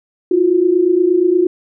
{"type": "tone pair together", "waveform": "sine", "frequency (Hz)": [333.8, 362.3], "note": ["E4", "F#4"], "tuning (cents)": [22, -36], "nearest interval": "minor second", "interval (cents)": 142, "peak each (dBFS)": [-15, -11], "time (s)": [0.31, 1.47], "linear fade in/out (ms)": 5, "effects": []}